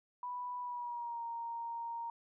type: tone with pitch glide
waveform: sine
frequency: 986 to 930.7 Hz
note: B5 to A#5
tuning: -3 to -3 cents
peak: -38 dBFS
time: 0.23-2.1 s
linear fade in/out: 2 ms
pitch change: -100 cents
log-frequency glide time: 0.6-1.23 s
effects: none